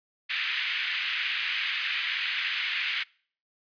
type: band-pass noise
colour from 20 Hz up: white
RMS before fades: -30 dBFS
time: 0.29-3.04 s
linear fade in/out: 20 ms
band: 1800 to 3000 Hz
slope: 24 dB/octave
effects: noise-tail reverb RT60 0.5 s tail -25 dB re dry + resampled to 11025 Hz